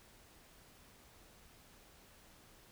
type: silence
effects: pink hiss -62 dBFS RMS until 2.71 s